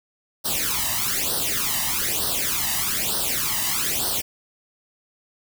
white noise with flanger, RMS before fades -24 dBFS, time 0.44-4.22 s, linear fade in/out 20 ms, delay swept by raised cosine 0.21 to 1.06 ms, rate 1.1 Hz, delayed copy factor +0.85, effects none

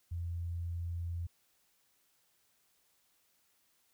sine tone, 85.5 Hz, F2, 36 cents flat, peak -35 dBFS, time 0.11-1.27 s, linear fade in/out 10 ms, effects white hiss -73 dBFS RMS until 3.93 s

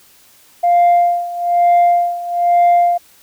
sine tone with tremolo, 698.5 Hz, F5, in tune, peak -5 dBFS, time 0.63-2.98 s, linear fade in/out 10 ms, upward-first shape sine, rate 1.1 Hz, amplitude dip 85%, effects tanh soft clip ceiling -6 dBFS + white hiss -48 dBFS RMS until 3.22 s

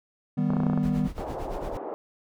triangle chord, Eb augmented, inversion none, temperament equal, 155.56 / 196 / 246.9 Hz, Eb3 / G3 / B3, 0 / 0 / 0 cents, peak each -25 dBFS, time 0.37-1.08 s, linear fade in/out 10 ms
clicks, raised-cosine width 1 ms, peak -17 dBFS, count 9, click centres 0.504 / 0.535 / 0.568 / 0.603 / 0.634 / 0.667 / 0.699 / 0.733 / 0.776 s
brown noise with tremolo, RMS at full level -33 dBFS, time 0.83-1.77 s, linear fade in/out 0 ms, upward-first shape sine, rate 8.8 Hz, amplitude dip 80%
white band-pass noise, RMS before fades -35 dBFS, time 1.18-1.94 s, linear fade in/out 0 ms, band 300 to 790 Hz, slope 24 dB/octave
effects none

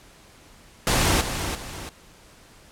pink noise with echo, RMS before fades -20 dBFS, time 0.87-1.21 s, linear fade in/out 0 ms, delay 340 ms, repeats 2, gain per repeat -8 dB, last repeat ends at 1.89 s, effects pink hiss -51 dBFS RMS until 2.71 s + low-pass 11000 Hz 12 dB/octave

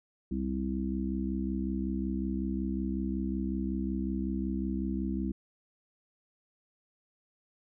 harmonic tone, 65.41 Hz, C2, in tune, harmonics 1 / 3 / 4 / 5, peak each -36 / -33 / -36 / -37 dBFS, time 0.31-5.32 s, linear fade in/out 5 ms, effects none

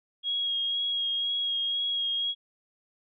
sine tone with vibrato, 3287 Hz, G#7, 19 cents flat, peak -26 dBFS, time 0.23-2.35 s, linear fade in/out 50 ms, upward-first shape sine, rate 2 Hz, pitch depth 17 cents each way, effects none

